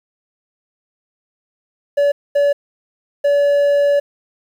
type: tone bursts at uneven times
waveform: triangle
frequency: 572 Hz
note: D5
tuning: 46 cents flat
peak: -9 dBFS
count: 3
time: 1.97-2.12 / 2.35-2.53 / 3.24-4 s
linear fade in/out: 10 ms
effects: 8-bit